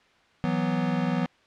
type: chord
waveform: square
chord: E suspended second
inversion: none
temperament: equal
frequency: 164.81 / 185 / 246.9 Hz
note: E3 / F#3 / B3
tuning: 0 / 0 / 0 cents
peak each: -29 dBFS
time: 0.44-1.26 s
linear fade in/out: 0 ms
effects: white hiss -60 dBFS RMS until 1.46 s + low-pass 3000 Hz 12 dB/octave